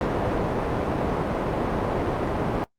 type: low-pass noise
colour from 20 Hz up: white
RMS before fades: -25 dBFS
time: 0.01-2.64 s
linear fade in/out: 0 ms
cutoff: 650 Hz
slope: 12 dB/octave
effects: noise-tail reverb RT60 0.1 s tail -19 dB re dry + Opus 48 kbps